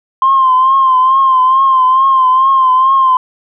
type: tone with vibrato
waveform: sine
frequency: 1050 Hz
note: C6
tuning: 6 cents sharp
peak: -5 dBFS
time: 0.22-3.17 s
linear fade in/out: 2 ms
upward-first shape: triangle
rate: 2.3 Hz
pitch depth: 59 cents each way
effects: tanh soft clip ceiling -1 dBFS